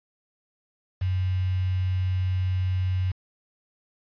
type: tone with quantisation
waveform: sine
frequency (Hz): 92.5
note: F#2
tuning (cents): 0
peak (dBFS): -22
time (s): 1.01-3.12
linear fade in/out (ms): 10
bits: 7
effects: resampled to 11025 Hz